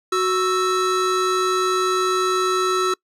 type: tone pair together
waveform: square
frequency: 370 / 1318.5 Hz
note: F#4 / E6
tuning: 0 / 0 cents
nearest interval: octave + minor seventh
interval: 2200 cents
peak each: -21 dBFS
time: 0.12-2.94 s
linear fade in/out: 5 ms
effects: noise-tail reverb RT60 0.1 s tail -25 dB re dry + low-pass 8000 Hz 12 dB/octave